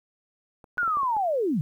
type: clicks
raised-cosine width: 1 ms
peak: -34 / -34 / -27 / -27 / -26 / -29 / -27 dBFS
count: 7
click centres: 0.642 / 0.773 / 0.831 / 0.878 / 0.971 / 1.032 / 1.167 s
type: linear sweep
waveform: sine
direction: down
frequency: 1480 to 130.81 Hz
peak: -22 dBFS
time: 0.78-1.61 s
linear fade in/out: 0 ms
effects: 10-bit